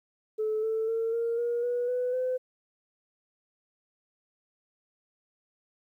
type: tone with pitch steps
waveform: sine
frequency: 433.1 / 443.2 / 453.6 / 464.2 / 475 / 486.1 / 497.5 / 509.1 Hz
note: A4 / A4 / A#4 / A#4 / A#4 / B4 / B4 / C5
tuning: -27 / +13 / -47 / -7 / +33 / -28 / +13 / -47 cents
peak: -25 dBFS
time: 0.38-2.38 s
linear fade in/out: 20 ms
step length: 250 ms
effects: tanh soft clip ceiling -22 dBFS + 11-bit